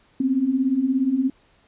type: beating tone pair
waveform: sine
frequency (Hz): 250 / 267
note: B3 / C4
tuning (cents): +21 / +35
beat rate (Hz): 17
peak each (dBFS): -24 / -19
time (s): 0.2-1.3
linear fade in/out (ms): 5
effects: pink hiss -59 dBFS RMS until 1.67 s + resampled to 8000 Hz